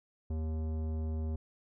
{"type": "tone with tanh clipping", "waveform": "sine", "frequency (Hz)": 78.9, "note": "D#2", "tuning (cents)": 25, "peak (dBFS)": -34, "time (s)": [0.3, 1.36], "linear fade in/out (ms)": 5, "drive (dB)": 15, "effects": []}